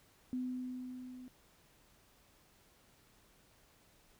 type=tone with level ramp; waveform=sine; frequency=252.8 Hz; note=B3; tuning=41 cents sharp; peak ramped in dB=-34 to -48 dBFS; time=0.33-1.28 s; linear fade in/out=0 ms; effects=pink hiss -67 dBFS RMS until 4.19 s